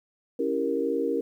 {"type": "chord", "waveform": "sine", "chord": "C# diminished seventh", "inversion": "none", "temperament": "equal", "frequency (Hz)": [277.2, 329.6, 392, 466.2], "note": ["C#4", "E4", "G4", "Bb4"], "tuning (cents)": [0, 0, 0, 0], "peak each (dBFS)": [-30, -31, -31, -27], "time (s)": [0.39, 1.21], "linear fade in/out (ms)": 5, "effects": ["10-bit"]}